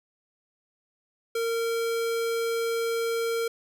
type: tone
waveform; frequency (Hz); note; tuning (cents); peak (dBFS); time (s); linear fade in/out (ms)
square; 460; A#4; -23; -26; 1.35-3.48; 5
effects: none